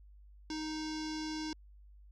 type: tone with low-pass filter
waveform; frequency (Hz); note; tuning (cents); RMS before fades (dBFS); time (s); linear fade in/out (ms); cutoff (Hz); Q
square; 311.1; D#4; 0; -39; 0.5-1.53; 2; 5300; 4.6
effects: added 50 Hz sine -54 dBFS peak until 2.11 s